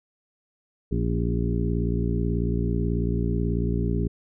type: harmonic tone with a mistuned harmonic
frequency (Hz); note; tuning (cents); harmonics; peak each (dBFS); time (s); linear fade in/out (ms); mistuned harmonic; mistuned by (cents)
58.27; A#1; 0; 1 / 2 / 3 / 4 / 5 / 6 / 7; -26 / -28 / -28 / -32 / -34 / -35 / -33; 0.91-4.08; 10; 5; -36
effects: none